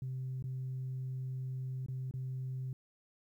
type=tone with dropouts; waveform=sine; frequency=130 Hz; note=C3; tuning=11 cents flat; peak=-35 dBFS; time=0.02-2.73 s; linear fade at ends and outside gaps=2 ms; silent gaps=0.425-0.44 / 1.862-1.884 / 2.111-2.138 s; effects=tanh soft clip ceiling -33 dBFS + 12-bit